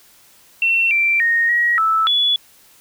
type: tone with pitch steps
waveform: sine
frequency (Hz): 2708 / 2350 / 1857 / 1902 / 1313 / 3416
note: E7 / D7 / A#6 / A#6 / E6 / G#7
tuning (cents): +46 / +1 / -7 / +34 / -7 / +48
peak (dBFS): -13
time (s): 0.62-2.36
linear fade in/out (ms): 2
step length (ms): 290
effects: white hiss -50 dBFS RMS until 2.8 s